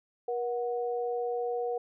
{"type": "tone pair together", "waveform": "sine", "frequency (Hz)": [478.2, 735.7], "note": ["A#4", "F#5"], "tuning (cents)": [44, -10], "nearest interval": "perfect fifth", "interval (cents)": 746, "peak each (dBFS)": [-30, -35], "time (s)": [0.28, 1.78], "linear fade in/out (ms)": 5, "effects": []}